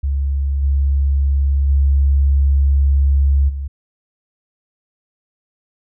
sine tone with level steps, 69.3 Hz, C#2, in tune, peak -15 / -12 / -10 / -21 dBFS, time 0.03-3.68 s, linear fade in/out 10 ms, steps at 0.62 / 1.68 / 3.48 s, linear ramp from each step 20 ms, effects none

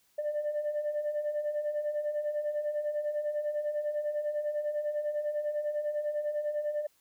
sine beating tone pair, 587.3 / 597.3 Hz, D5 / D5, 0 / +29 cents, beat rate 10 Hz, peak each -35 / -29 dBFS, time 0.18-6.87 s, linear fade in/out 10 ms, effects tanh soft clip ceiling -26 dBFS + white hiss -69 dBFS RMS until 7 s

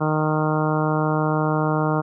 harmonic tone, 154.4 Hz, D#3, 13 cents flat, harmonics 1 / 2 / 3 / 4 / 5 / 6 / 7 / 8 / 9, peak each -22 / -25 / -27 / -28 / -29 / -30 / -30 / -31 / -32 dBFS, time 0-2.02 s, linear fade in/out 20 ms, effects none

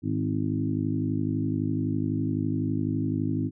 harmonic tone with a mistuned harmonic, 51.91 Hz, G#1, in tune, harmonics 2 / 3 / 4 / 5 / 6 / 7, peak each -30 / -31 / -38 / -29 / -31 / -41 dBFS, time 0.02-3.51 s, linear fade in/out 50 ms, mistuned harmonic 4, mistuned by -21 cents, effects none

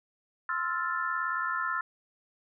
sine chord, F major seventh, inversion second, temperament equal, 1046.5 / 1318.5 / 1396.9 / 1760 Hz, C6 / E6 / F6 / A6, 0 / 0 / 0 / 0 cents, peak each -35 / -33 / -33 / -35 dBFS, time 0.49-1.81 s, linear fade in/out 2 ms, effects none

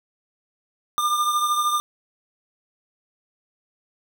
square beating tone pair, 1200 / 1213 Hz, D6 / D#6, +37 / -44 cents, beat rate 13 Hz, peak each -21 / -28 dBFS, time 0.98-1.8 s, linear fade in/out 0 ms, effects none

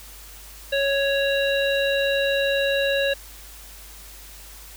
harmonic tone, 554.4 Hz, C#5, in tune, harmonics 1 / 3 / 5 / 7, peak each -21 / -26 / -28 / -29 dBFS, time 0.72-3.14 s, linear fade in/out 10 ms, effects added 50 Hz sine -44 dBFS peak until 4.76 s + white hiss -44 dBFS RMS until 4.76 s

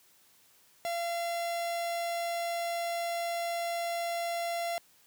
45% pulse tone, 684 Hz, F5, 36 cents flat, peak -31 dBFS, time 0.85-4.78 s, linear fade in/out 0 ms, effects white hiss -63 dBFS RMS until 5.06 s + high-pass 60 Hz 12 dB/octave

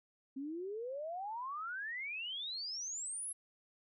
sine exponential sweep, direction up, 261.6 to 11175 Hz, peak -39 dBFS, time 0.36-3.33 s, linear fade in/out 10 ms, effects none

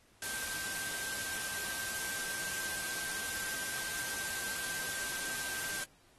sine tone in noise, 1568 Hz, G6, in tune, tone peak -42 dBFS, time 0.22-5.84 s, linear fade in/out 2 ms, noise white, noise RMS -39 dBFS, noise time 0.22-5.84 s, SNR -6 dB, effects pink hiss -66 dBFS RMS until 6.18 s + AAC 32 kbps

